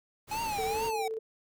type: noise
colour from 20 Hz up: pink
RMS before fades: -42 dBFS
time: 0.27-0.92 s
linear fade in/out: 50 ms
type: tone with vibrato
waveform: square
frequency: 838 Hz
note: G#5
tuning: 15 cents sharp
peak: -32 dBFS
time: 0.31-1.08 s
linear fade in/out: 5 ms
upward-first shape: triangle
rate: 2.3 Hz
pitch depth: 190 cents each way
type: tone with tremolo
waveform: sine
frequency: 443.4 Hz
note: A4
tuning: 13 cents sharp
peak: -31 dBFS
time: 0.58-1.19 s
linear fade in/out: 10 ms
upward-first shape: square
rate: 17 Hz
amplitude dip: 30%
effects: none